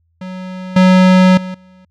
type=tone with level steps; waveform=square; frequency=185.1 Hz; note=F#3; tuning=1 cent sharp; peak=-25 / -6 / -23 / -42 dBFS; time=0.21-1.85 s; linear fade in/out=5 ms; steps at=0.76 / 1.37 / 1.54 s; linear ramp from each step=5 ms; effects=added 83 Hz sine -57 dBFS peak until 1.9 s + low-pass 4000 Hz 12 dB/octave